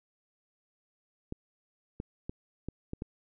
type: clicks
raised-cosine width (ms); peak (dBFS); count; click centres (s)
3; -23; 6; 1.324 / 2.001 / 2.295 / 2.686 / 2.934 / 3.021
effects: none

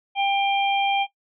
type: harmonic tone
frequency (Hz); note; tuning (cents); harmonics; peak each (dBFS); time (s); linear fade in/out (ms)
794; G5; +22; 1 / 3 / 4; -20 / -26 / -27; 0.15-1.07; 50
effects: noise-tail reverb RT60 0.1 s tail -17 dB re dry

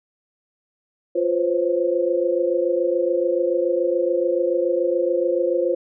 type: tone cluster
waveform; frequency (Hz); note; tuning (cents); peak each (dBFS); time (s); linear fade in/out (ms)
sine; 350.1 / 507 / 534; F4 / B4 / C5; +4 / +45 / +35; -22; 1.15-5.75; 10
effects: none

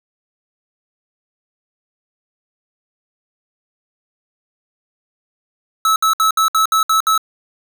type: tone bursts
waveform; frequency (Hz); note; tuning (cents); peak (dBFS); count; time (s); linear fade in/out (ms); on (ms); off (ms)
square; 1302; E6; -22; -12; 8; 5.85-7.178; 2; 110; 64
effects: none

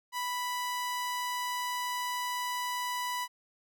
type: tone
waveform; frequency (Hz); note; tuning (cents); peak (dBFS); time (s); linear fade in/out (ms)
sawtooth; 987.8; B5; 0; -28; 0.12-3.28; 50
effects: none

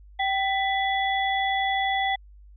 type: tone cluster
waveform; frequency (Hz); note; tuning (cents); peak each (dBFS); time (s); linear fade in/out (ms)
sine; 776 / 1988 / 3403; G5 / B6 / G#7; -18 / +11 / +41; -24 / -27 / -31; 0.19-2.16; 10
effects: added 50 Hz sine -46 dBFS peak until 2.56 s

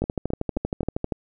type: two click trains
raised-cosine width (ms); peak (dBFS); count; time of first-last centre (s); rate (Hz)
2; -11 / -14; 15 / 4; 0.02-1.122 / 0.04-0.832; 12.7 / 3.79
effects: none

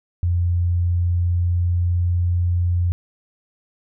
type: tone with pitch glide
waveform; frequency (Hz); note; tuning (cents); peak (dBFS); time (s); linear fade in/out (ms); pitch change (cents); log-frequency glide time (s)
sine; 87.31 to 87.92; F2 to F2; 0 to +12; -16; 0.23-2.92; 0; +12; 0.61-2.27
effects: none

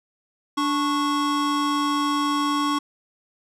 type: tone pair together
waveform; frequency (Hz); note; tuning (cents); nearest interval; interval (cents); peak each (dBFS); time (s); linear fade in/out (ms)
square; 292.1 / 1103; D4 / C#6; -9 / -9; octave + major seventh; 2300; -24; 0.57-2.79; 10
effects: low-pass 8000 Hz 12 dB/octave

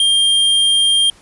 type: tone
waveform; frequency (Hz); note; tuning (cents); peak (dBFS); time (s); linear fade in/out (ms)
square; 3200; G7; +35; -11; 0-1.1; 2
effects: pink hiss -47 dBFS RMS until 1.21 s + resampled to 24000 Hz

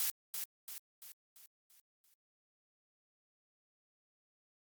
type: noise with echo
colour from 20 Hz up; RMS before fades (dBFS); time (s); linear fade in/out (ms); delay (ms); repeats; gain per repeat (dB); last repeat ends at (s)
blue; -34; 0-0.1; 0; 340; 6; -6; 2.14
effects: Opus 48 kbps

